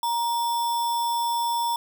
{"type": "tone with sample-and-hold", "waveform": "sine", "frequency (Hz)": 940, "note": "A#5", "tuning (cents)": 14, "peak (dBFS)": -22, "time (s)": [0.03, 1.76], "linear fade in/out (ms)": 2, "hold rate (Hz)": 4410, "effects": []}